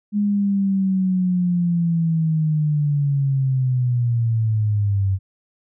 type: linear sweep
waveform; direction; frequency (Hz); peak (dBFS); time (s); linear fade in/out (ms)
sine; down; 207.7 to 94.6; -16; 0.12-5.19; 50
effects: none